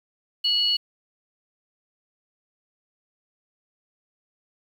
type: tone pair together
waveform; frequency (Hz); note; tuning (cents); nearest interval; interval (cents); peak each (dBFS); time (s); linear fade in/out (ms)
sine; 2925 / 4383; F#7 / C#8; -21 / -20; perfect fifth; 701; -22; 0.44-0.77; 10
effects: 8-bit